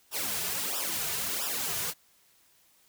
white noise with flanger, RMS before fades -32 dBFS, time 0.11-1.94 s, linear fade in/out 50 ms, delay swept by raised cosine 0.46 to 3.76 ms, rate 1.5 Hz, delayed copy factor -1, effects white hiss -64 dBFS RMS until 2.88 s

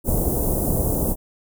pink band-stop noise, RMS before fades -21 dBFS, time 0.04-1.16 s, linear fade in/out 50 ms, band 680 to 10000 Hz, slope 24 dB/octave, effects none

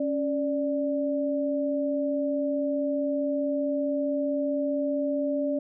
sine tone pair together, 277.2 / 587.4 Hz, C#4 / D5, 0 / 0 cents, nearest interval octave + minor second, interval 1300 cents, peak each -27 dBFS, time 0-5.59 s, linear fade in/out 5 ms, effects none

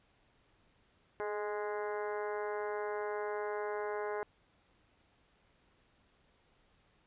harmonic tone with a mistuned harmonic, 207.7 Hz, G#3, in tune, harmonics 2 / 3 / 4 / 5 / 6 / 7 / 8 / 9 / 10, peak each -37 / -43 / -43 / -45 / -52 / -48 / -50 / -55 / -54 dBFS, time 1.2-4.23 s, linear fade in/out 0 ms, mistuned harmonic 2, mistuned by +21 cents, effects pink hiss -70 dBFS RMS until 7.06 s + resampled to 8000 Hz

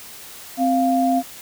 sine tone pair together, 261.6 / 697.4 Hz, C4 / F5, 0 / -3 cents, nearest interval octave + perfect fourth, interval 1697 cents, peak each -18 dBFS, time 0.57-1.23 s, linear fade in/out 50 ms, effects white hiss -39 dBFS RMS until 1.41 s

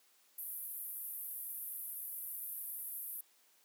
white band-pass noise, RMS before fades -44 dBFS, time 0.38-3.21 s, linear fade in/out 5 ms, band 11000 to 14000 Hz, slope 48 dB/octave, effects white hiss -69 dBFS RMS until 3.64 s + high-pass 300 Hz 12 dB/octave

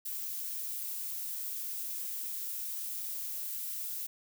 violet noise, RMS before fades -38 dBFS, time 0.05-4.07 s, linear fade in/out 10 ms, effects none

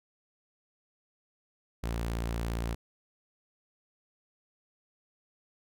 sawtooth tone, 57.4 Hz, A#1, 26 cents flat, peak -27 dBFS, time 1.83-2.75 s, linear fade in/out 10 ms, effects none

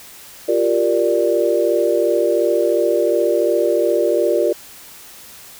sine chord, G minor seventh, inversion third, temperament equal, 349.2 / 392 / 466.2 / 587.3 Hz, F4 / G4 / Bb4 / D5, 0 / 0 / 0 / 0 cents, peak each -19 / -21 / -19 / -18 dBFS, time 0.48-4.53 s, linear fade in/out 10 ms, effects white hiss -40 dBFS RMS until 5.59 s

